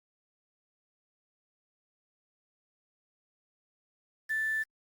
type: tone with quantisation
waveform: sine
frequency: 1760 Hz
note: A6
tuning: in tune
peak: -28 dBFS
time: 4.29-4.64 s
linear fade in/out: 20 ms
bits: 8
effects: Opus 48 kbps